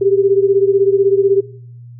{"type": "beating tone pair", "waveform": "sine", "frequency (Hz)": [390, 406], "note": ["G4", "G#4"], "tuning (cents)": [-9, -39], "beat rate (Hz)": 16, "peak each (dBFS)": [-11, -15], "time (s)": [0.01, 1.41], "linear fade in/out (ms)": 10, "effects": ["noise-tail reverb RT60 0.6 s tail -20 dB re dry", "added 120 Hz sine -33 dBFS peak until 1.99 s"]}